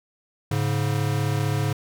square tone pair together, 105.62 / 141.2 Hz, G#2 / C#3, +30 / +32 cents, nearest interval perfect fourth, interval 502 cents, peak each -25 dBFS, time 0.51-1.73 s, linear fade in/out 5 ms, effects none

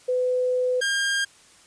sine / sawtooth tone pair in turn, 503 / 1608.5 Hz, B4 / G6, +32 / +44 cents, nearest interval octave + minor sixth, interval 2012 cents, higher second, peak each -20 / -18 dBFS, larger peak second, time 0.08-0.81 / 0.81-1.25 s, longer first, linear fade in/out 10 ms, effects white hiss -53 dBFS RMS until 1.66 s + resampled to 22050 Hz

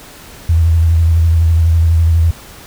sine tone with vibrato, 82.41 Hz, E2, in tune, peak -7 dBFS, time 0.49-2.31 s, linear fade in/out 5 ms, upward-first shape sine, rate 12 Hz, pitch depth 42 cents each way, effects pink hiss -36 dBFS RMS until 2.66 s

